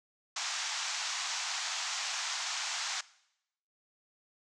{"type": "band-pass noise", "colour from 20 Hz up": "white", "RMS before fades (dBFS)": -36, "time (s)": [0.36, 3.01], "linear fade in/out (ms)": 5, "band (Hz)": [720, 7100], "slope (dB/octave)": 48, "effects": ["noise-tail reverb RT60 0.8 s tail -20 dB re dry"]}